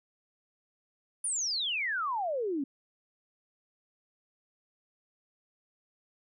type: exponential sweep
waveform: sine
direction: down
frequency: 9956 to 261.6 Hz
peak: -29 dBFS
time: 1.24-2.64 s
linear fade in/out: 5 ms
effects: none